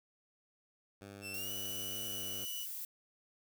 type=tone with vibrato; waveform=10% pulse; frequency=98.8 Hz; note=G2; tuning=14 cents sharp; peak=-40 dBFS; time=1.01-2.45 s; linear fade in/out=5 ms; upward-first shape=square; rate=2.1 Hz; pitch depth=21 cents each way
type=tone with pitch glide; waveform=sawtooth; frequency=2676 to 2952 Hz; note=E7 to F#7; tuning=+25 to -5 cents; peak=-39 dBFS; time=1.21-2.67 s; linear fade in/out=50 ms; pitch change=+170 cents; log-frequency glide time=1.32-1.51 s
type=noise; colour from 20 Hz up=violet; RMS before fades=-43 dBFS; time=1.34-2.85 s; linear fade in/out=2 ms
effects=none